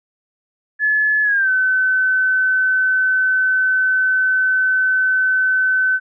sine tone with pitch glide, 1716 to 1520 Hz, A6 to F#6, -44 to +46 cents, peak -13 dBFS, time 0.79-6 s, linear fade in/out 50 ms, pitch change -210 cents, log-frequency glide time 1.23-1.5 s, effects none

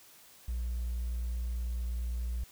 triangle tone with hard clipping, 59.5 Hz, A#1, 36 cents sharp, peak -31 dBFS, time 0.48-2.44 s, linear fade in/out 5 ms, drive 2 dB, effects white hiss -57 dBFS RMS until 2.51 s

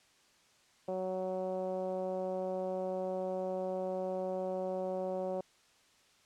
10% pulse tone with low-pass filter, 186.1 Hz, F#3, 10 cents sharp, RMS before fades -36 dBFS, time 0.88-5.41 s, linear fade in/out 5 ms, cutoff 590 Hz, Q 2.9, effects white hiss -66 dBFS RMS until 6.25 s + low-pass 7000 Hz 12 dB/octave

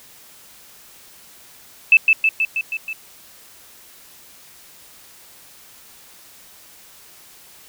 sine tone with echo, 2629 Hz, E7, 5 cents flat, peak -6 dBFS, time 1.92-1.97 s, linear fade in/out 2 ms, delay 160 ms, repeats 6, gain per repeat -3 dB, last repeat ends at 2.93 s, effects white hiss -46 dBFS RMS until 7.68 s

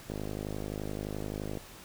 click train, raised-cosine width 2 ms, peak -23 dBFS, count 77, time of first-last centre 0.1-1.573 s, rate 51.6 Hz, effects pink hiss -50 dBFS RMS until 1.84 s

